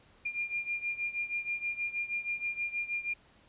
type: beating tone pair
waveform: sine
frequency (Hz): 2402 / 2408.3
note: D7 / D7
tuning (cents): +38 / +43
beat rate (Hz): 6.3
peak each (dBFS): -34 / -37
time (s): 0.25-3.14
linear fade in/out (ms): 10
effects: pink hiss -62 dBFS RMS until 3.48 s + resampled to 8000 Hz